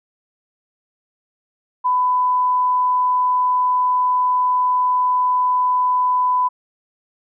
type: tone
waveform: sine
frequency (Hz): 1000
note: B5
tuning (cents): +21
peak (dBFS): -14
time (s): 1.84-6.49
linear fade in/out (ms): 20
effects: none